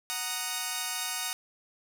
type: chord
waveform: 5% pulse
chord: D# minor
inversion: first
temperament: equal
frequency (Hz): 740 / 932.3 / 1244.5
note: F#5 / A#5 / D#6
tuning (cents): 0 / 0 / 0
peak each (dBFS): -24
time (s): 0.1-1.33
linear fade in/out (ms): 0
effects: none